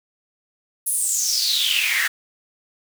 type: noise with high-pass filter sweep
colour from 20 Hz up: pink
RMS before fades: -21 dBFS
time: 0.86-2.08 s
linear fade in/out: 10 ms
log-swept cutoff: 11000 to 1700 Hz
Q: 7.4
effects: none